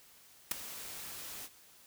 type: noise with ADSR envelope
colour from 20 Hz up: white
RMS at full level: -28 dBFS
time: 0.51-1.49 s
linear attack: 5 ms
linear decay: 8 ms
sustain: -17 dB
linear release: 45 ms
effects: white hiss -60 dBFS RMS until 1.86 s